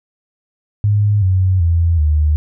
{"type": "tone with pitch steps", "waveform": "sine", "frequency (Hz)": [103.6, 93.37, 84.15, 75.84], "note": ["G#2", "F#2", "E2", "D#2"], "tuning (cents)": [-4, 16, 36, -44], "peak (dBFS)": -10, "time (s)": [0.84, 2.36], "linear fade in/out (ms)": 0, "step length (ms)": 380, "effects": []}